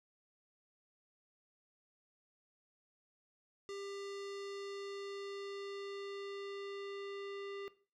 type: tone with low-pass filter sweep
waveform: square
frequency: 398.1 Hz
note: G4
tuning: 27 cents sharp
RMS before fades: -45 dBFS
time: 3.69-7.68 s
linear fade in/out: 0 ms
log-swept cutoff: 6000 to 3100 Hz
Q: 1.4
effects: noise-tail reverb RT60 0.4 s tail -17 dB re dry